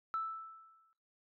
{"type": "tone with exponential decay", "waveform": "sine", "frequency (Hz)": 1318.5, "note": "E6", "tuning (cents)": 0, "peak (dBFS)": -31, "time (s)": [0.14, 0.93], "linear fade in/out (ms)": 0, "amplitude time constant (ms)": 170, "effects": ["noise-tail reverb RT60 0.3 s tail -20 dB re dry", "tanh soft clip ceiling -27 dBFS"]}